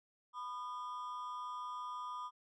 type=ring-modulated tone; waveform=triangle; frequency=1108.7 Hz; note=C#6; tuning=in tune; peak=-36 dBFS; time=0.33-2.31 s; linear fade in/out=50 ms; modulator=113 Hz; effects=resampled to 22050 Hz